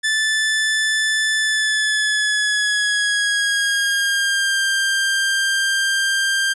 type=tone with pitch glide; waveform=sawtooth; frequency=1752 to 1588.1 Hz; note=A6 to G6; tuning=-8 to +22 cents; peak=-13 dBFS; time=0.03-6.54 s; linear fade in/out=20 ms; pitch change=-170 cents; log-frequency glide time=1.38-4.61 s; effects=resampled to 24000 Hz